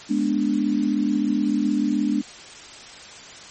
sine chord, G# diminished, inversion none, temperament equal with one note detuned, 210.6 / 246.9 / 293.7 Hz, G#3 / B3 / D4, +24 / 0 / 0 cents, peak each -23 / -24 / -22 dBFS, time 0.09-2.22 s, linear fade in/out 20 ms, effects white hiss -41 dBFS RMS until 3.5 s + MP3 32 kbps

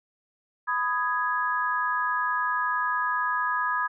sine chord, G# minor, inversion first, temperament just, 996.7 / 1245.9 / 1661.2 Hz, B5 / D#6 / G#6, +16 / +2 / 0 cents, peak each -28 dBFS, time 0.67-3.88 s, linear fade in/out 20 ms, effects none

